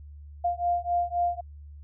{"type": "beating tone pair", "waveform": "sine", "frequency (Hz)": [698, 701.8], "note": ["F5", "F5"], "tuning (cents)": [-1, 8], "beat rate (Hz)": 3.8, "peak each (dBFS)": [-27, -27], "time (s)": [0.44, 1.41], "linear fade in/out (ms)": 10, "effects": ["added 73 Hz sine -42 dBFS peak until 1.83 s"]}